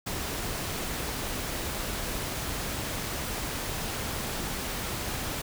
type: noise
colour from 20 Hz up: pink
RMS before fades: -33 dBFS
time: 0.06-5.42 s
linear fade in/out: 10 ms
effects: none